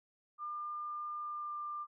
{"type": "tone with pitch glide", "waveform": "sine", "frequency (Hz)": [1201, 1192.7], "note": ["D6", "D6"], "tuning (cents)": [38, 26], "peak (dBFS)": -38, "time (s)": [0.38, 1.87], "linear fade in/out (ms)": 50, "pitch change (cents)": -12, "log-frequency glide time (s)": [1.22, 1.58], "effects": []}